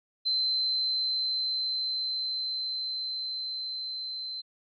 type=tone with level ramp; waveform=sine; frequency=4083 Hz; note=C8; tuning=43 cents flat; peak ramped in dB=-24 to -34 dBFS; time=0.25-4.42 s; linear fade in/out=20 ms; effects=none